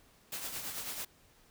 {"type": "noise with tremolo", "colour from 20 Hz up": "white", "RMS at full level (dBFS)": -38, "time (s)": [0.32, 1.05], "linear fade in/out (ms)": 5, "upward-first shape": "triangle", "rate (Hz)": 9.1, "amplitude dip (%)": 55, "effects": ["pink hiss -64 dBFS RMS until 1.5 s"]}